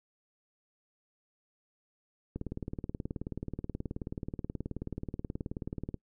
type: click train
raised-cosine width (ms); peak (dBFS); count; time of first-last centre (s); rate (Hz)
3; -23; 68; 2.36-5.943; 18.7
effects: noise-tail reverb RT60 0.1 s tail -24 dB re dry